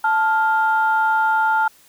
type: tone pair together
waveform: sine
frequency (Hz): 878.6 / 1400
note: A5 / F6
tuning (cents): -3 / +4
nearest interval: minor sixth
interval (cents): 807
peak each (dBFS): -16 / -18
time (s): 0.04-1.68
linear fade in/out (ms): 5
effects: tanh soft clip ceiling -7 dBFS + white hiss -52 dBFS RMS until 1.88 s